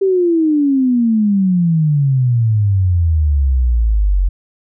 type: exponential sweep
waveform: sine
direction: down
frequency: 394.2 to 44.36 Hz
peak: -10 dBFS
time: 0.01-4.29 s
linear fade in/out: 10 ms
effects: none